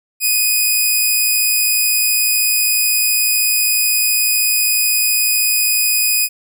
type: tone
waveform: 5% pulse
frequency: 2489 Hz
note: D#7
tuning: in tune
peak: -3 dBFS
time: 0.2-6.29 s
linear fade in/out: 50 ms
effects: none